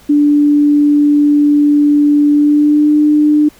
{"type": "tone with pitch glide", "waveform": "sine", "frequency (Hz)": [292.6, 299.4], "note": ["D4", "D4"], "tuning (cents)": [-6, 33], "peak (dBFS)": -6, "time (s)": [0.09, 3.49], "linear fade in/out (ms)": 10, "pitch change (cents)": 39, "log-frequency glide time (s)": [2.31, 2.94], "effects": ["pink hiss -44 dBFS RMS until 3.59 s"]}